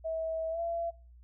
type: tone with pitch glide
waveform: sine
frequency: 647 to 675.6 Hz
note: E5 to E5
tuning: -32 to +42 cents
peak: -31 dBFS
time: 0.04-0.91 s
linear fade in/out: 20 ms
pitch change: +74 cents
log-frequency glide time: 0.5-0.6 s
effects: noise-tail reverb RT60 0.3 s tail -19 dB re dry + added 60 Hz sine -52 dBFS peak until 1.23 s